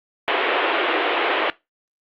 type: band-pass noise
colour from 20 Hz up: pink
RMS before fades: -21 dBFS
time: 0.28-1.5 s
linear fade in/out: 0 ms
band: 330 to 3300 Hz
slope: 48 dB/octave
effects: noise-tail reverb RT60 0.2 s tail -19 dB re dry + Opus 48 kbps